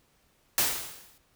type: noise with exponential decay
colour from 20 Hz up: white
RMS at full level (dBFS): -22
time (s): 0.58-1.18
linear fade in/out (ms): 1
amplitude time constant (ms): 130
effects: pink hiss -67 dBFS RMS until 1.35 s